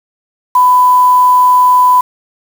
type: tone with quantisation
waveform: sine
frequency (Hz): 998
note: B5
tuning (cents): +18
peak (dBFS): -4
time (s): 0.55-2.01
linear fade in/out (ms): 5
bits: 4
effects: none

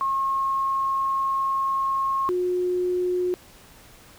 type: tone pair in turn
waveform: sine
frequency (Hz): 1081 / 360.7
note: C#6 / F#4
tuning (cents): -44 / -44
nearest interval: octave + perfect fifth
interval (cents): 1900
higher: first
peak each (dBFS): -21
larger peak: neither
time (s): 0.01-2.29 / 2.29-3.34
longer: first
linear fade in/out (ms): 0
effects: pink hiss -50 dBFS RMS until 4.18 s

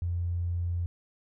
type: tone with tanh clipping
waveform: triangle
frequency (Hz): 86.9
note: F2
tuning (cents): -8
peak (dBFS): -27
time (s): 0.02-0.86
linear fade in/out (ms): 0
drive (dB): 3
effects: none

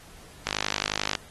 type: click train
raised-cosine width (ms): 0.2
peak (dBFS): -8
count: 36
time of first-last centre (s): 0.47-1.152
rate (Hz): 51.3
effects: pink hiss -50 dBFS RMS until 1.3 s + AAC 32 kbps

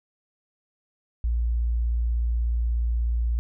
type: tone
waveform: sine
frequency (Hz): 58.27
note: A#1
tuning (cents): 0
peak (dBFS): -21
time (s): 1.24-3.39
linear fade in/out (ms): 0
effects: none

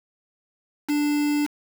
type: tone with quantisation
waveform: triangle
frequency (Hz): 294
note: D4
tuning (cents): +2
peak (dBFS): -18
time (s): 0.88-1.47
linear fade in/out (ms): 20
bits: 5
effects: none

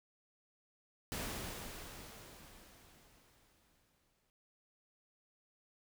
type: noise with exponential decay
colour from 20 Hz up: pink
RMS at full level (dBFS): -40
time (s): 1.12-4.3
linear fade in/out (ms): 0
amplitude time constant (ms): 690
effects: none

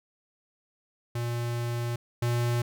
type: tone pair in turn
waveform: square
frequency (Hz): 119 / 119.65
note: A#2 / A#2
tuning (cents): +36 / +46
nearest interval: unison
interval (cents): 10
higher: second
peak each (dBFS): -29 / -25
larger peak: second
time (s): 1.15-1.96 / 2.22-2.62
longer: first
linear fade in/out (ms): 5
effects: none

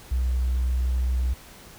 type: tone with tanh clipping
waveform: triangle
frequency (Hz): 62.8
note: B1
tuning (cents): +30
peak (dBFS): -20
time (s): 0.11-1.34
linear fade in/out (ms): 10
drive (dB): 1
effects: pink hiss -47 dBFS RMS until 1.78 s

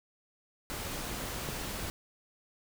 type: noise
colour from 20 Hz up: pink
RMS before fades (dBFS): -38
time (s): 0.7-1.9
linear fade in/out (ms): 0
type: click train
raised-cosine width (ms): 2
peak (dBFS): -29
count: 8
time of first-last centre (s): 0.74-1.613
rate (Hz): 8.02
effects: none

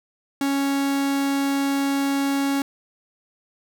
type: tone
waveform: 45% pulse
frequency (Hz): 277.2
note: C#4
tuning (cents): 0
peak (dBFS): -20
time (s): 0.41-2.62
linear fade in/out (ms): 2
effects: none

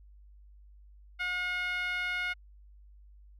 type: tone with band-pass filter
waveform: 10% pulse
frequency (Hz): 720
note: F#5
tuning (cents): -47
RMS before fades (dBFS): -33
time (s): 1.19-2.34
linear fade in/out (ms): 20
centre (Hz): 1800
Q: 6.2
effects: added 50 Hz sine -52 dBFS peak until 3.39 s

